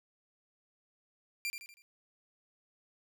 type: tone with echo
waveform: sawtooth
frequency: 2375 Hz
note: D7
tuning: 19 cents sharp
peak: -30 dBFS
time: 1.45-1.5 s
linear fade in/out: 0 ms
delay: 80 ms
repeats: 4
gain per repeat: -7 dB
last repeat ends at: 1.82 s
effects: none